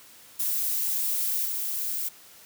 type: noise with level steps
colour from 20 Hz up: violet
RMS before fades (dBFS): -27 / -30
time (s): 0.39-2.09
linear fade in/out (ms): 10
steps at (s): 1.45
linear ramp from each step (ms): 5
effects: white hiss -51 dBFS RMS until 2.45 s + high-pass 80 Hz 12 dB/octave